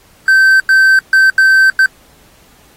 triangle tone bursts at uneven times, 1550 Hz, G6, 20 cents flat, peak -3 dBFS, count 5, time 0.28-0.6 / 0.69-0.99 / 1.13-1.3 / 1.38-1.7 / 1.79-1.86 s, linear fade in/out 2 ms, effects pink hiss -47 dBFS RMS until 2.76 s + AAC 48 kbps

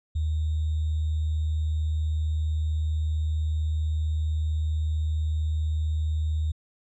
sine tone with sample-and-hold, 77.78 Hz, D#2, in tune, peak -23 dBFS, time 0.15-6.52 s, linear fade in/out 10 ms, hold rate 3675 Hz, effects resampled to 16000 Hz

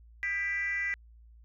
sine tone with frequency modulation, 1975.5 Hz, B6, in tune, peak -28 dBFS, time 0.23-0.94 s, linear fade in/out 0 ms, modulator 373 Hz, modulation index 0.68, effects tanh soft clip ceiling -24 dBFS + added 57 Hz sine -52 dBFS peak until 1.44 s

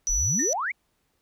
sine tone, 5920 Hz, F#8, in tune, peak -22 dBFS, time 0.07-0.53 s, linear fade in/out 0 ms
sine exponential sweep, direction up, 31.05 to 2349 Hz, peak -25 dBFS, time 0.09-0.72 s, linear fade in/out 10 ms
sine tone with exponential decay, 1824 Hz, A#6, 38 cents flat, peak -27 dBFS, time 0.39-0.55 s, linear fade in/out 5 ms, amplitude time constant 34 ms
effects tanh soft clip ceiling -14 dBFS + pink hiss -72 dBFS RMS until 1.21 s

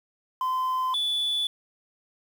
sine tone pair in turn, 1028 / 3458 Hz, C6 / A7, -31 / -31 cents, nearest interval octave + major sixth, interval 2100 cents, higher second, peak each -21 dBFS, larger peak neither, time 0.41-0.94 / 0.94-1.47 s, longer neither, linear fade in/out 2 ms, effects tanh soft clip ceiling -23 dBFS + 8-bit

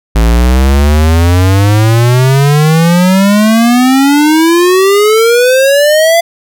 square exponential sweep, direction up, 54.1 to 685 Hz, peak -5 dBFS, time 0.15-6.21 s, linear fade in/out 10 ms, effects none

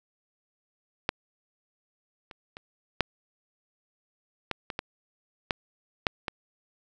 clicks, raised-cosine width 0.3 ms, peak -8 / -27 / -25 / -6 / -12 / -17 / -14 / -9 / -6 / -14 dBFS, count 10, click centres 1.091 / 2.312 / 2.569 / 3.007 / 4.513 / 4.702 / 4.791 / 5.508 / 6.068 / 6.282 s, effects none

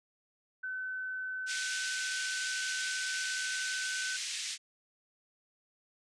sine tone, 1518 Hz, F#6, 44 cents sharp, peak -35 dBFS, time 0.63-4.17 s, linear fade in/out 10 ms
white band-pass noise, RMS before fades -38 dBFS, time 1.46-4.58 s, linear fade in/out 50 ms, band 2000 to 7500 Hz, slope 24 dB/octave
effects resampled to 24000 Hz

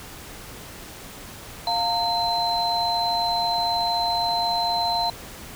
sine tone cluster, 701 / 915 / 4072 Hz, F5 / A#5 / C8, +6 / -32 / -48 cents, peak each -25 dBFS, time 1.67-5.1 s, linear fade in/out 2 ms, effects pink hiss -40 dBFS RMS until 5.55 s

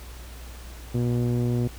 sawtooth tone with low-pass filter, 120.9 Hz, B2, 36 cents flat, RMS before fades -24 dBFS, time 0.94-1.68 s, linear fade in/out 10 ms, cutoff 370 Hz, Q 1.2, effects added 60 Hz sine -39 dBFS peak until 1.78 s + pink hiss -46 dBFS RMS until 1.78 s

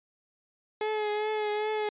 30% pulse tone with vibrato, 424.9 Hz, G#4, 40 cents sharp, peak -25 dBFS, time 0.81-1.89 s, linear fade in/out 2 ms, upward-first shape triangle, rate 2.5 Hz, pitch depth 33 cents each way, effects resampled to 8000 Hz

